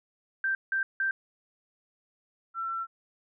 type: tone bursts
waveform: sine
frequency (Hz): 1568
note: G6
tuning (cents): 0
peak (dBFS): -25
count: 3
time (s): 0.44-1.11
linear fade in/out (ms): 2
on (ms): 110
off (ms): 170
type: tone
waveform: sine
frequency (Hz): 1347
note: E6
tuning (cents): +37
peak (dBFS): -30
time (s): 2.54-2.87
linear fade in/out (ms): 50
effects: none